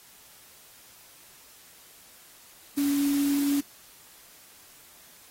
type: tone in noise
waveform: sine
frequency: 283.4 Hz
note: C#4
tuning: 38 cents sharp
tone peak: -22 dBFS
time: 2.77-3.61 s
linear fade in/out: 10 ms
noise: white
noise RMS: -37 dBFS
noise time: 2.77-3.61 s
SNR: +12 dB
effects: white hiss -53 dBFS RMS until 5.3 s + AAC 48 kbps